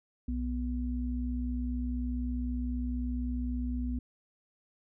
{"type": "tone pair together", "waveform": "sine", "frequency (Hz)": [61.98, 246.9], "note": ["B1", "B3"], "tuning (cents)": [7, 0], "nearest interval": "2 octaves", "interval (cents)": 2393, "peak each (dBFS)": [-32, -34], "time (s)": [0.28, 3.99], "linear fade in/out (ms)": 5, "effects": []}